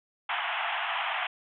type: band-pass noise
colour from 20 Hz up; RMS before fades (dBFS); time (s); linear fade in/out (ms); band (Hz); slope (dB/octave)
pink; -31; 0.29-1.27; 5; 680 to 3300; 96
effects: none